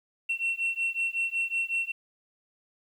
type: beating tone pair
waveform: sine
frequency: 2712 / 2717.4 Hz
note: E7 / F7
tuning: +49 / -48 cents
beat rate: 5.4 Hz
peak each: -28 dBFS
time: 0.29-1.92 s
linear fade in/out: 10 ms
effects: tanh soft clip ceiling -23 dBFS + 10-bit